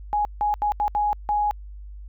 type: tone bursts at uneven times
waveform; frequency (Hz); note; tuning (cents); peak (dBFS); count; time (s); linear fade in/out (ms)
sine; 833; G#5; +5; -19; 6; 0.13-0.25 / 0.41-0.54 / 0.62-0.72 / 0.8-0.88 / 0.95-1.13 / 1.29-1.51; 0
effects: added 50 Hz sine -36 dBFS peak until 2.08 s